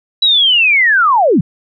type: linear sweep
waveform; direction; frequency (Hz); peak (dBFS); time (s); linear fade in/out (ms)
sine; down; 3951 to 130; -7; 0.22-1.41; 5
effects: none